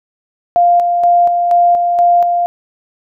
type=tone with tremolo; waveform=sine; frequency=698.5 Hz; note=F5; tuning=in tune; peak=-6 dBFS; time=0.56-2.46 s; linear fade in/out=0 ms; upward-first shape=square; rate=2.1 Hz; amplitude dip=40%; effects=none